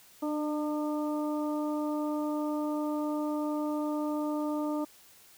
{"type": "harmonic tone with a mistuned harmonic", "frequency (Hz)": 301.9, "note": "D4", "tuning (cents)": 48, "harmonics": [1, 2, 3, 4], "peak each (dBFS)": [-30, -36, -40, -42], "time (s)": [0.22, 4.85], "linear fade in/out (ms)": 10, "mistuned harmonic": 1, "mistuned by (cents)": -18, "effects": ["white hiss -57 dBFS RMS until 5.37 s"]}